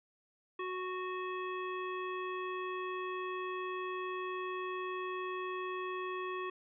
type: harmonic tone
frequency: 368.7 Hz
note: F#4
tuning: 6 cents flat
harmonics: 1 / 3 / 5 / 7 / 9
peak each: -39 / -40 / -47 / -48 / -55 dBFS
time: 0.59-6.5 s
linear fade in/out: 5 ms
effects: none